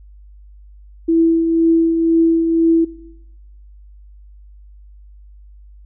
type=tone with tremolo; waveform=sine; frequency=329.6 Hz; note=E4; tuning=in tune; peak=-9 dBFS; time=1.08-2.85 s; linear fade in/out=10 ms; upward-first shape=triangle; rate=2 Hz; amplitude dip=50%; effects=noise-tail reverb RT60 0.9 s tail -18 dB re dry + added 50 Hz sine -39 dBFS peak until 5.85 s